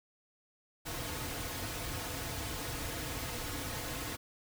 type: noise with comb filter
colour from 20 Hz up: pink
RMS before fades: -39 dBFS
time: 0.85-4.17 s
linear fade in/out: 20 ms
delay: 5.1 ms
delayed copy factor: -0.6
effects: none